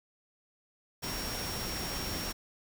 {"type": "tone in noise", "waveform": "sine", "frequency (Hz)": 5560, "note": "F8", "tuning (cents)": -9, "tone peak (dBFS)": -40, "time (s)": [1.02, 2.33], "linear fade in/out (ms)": 20, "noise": "pink", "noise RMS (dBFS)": -37, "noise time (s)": [1.02, 2.33], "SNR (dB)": -6, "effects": []}